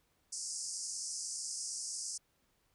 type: band-pass noise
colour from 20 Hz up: pink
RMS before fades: -41 dBFS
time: 0.32-2.18 s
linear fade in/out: 10 ms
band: 4900 to 9700 Hz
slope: 96 dB/octave
effects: pink hiss -75 dBFS RMS until 2.74 s